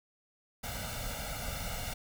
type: noise with comb filter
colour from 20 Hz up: pink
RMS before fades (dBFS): -38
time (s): 0.63-1.94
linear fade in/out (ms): 10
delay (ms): 1.4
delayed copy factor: +0.95
effects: none